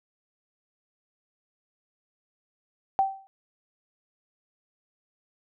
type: tone with exponential decay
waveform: sine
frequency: 776 Hz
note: G5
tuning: 18 cents flat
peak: -16 dBFS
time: 2.99-3.27 s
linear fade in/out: 0 ms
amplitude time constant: 60 ms
effects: none